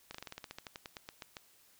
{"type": "slowing click train", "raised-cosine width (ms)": 0.2, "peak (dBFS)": -26, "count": 17, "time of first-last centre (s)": [0.11, 1.368], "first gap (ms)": 35, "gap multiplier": 1.1, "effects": ["white hiss -65 dBFS RMS until 1.79 s"]}